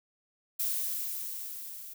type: noise with level ramp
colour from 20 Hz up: violet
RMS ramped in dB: -30 to -45 dBFS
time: 0.59-1.94 s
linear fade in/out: 10 ms
effects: none